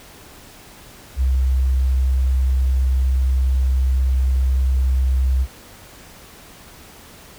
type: tone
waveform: sine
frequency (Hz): 65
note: C2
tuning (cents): -11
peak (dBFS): -14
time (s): 1.16-5.47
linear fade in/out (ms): 50
effects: pink hiss -43 dBFS RMS until 7.38 s